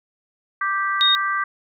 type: harmonic tone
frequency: 392 Hz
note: G4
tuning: in tune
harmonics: 3 / 4 / 5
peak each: -22 / -24 / -28 dBFS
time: 0.61-1.44 s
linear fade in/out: 5 ms
type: tone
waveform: sine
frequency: 3717 Hz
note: A#7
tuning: 6 cents flat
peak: -14 dBFS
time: 1.01-1.15 s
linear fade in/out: 0 ms
effects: none